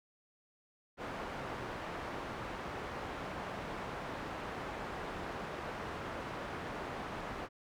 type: low-pass noise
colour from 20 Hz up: white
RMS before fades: -42 dBFS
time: 0.97-7.49 s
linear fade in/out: 50 ms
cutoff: 1200 Hz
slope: 12 dB/octave
effects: none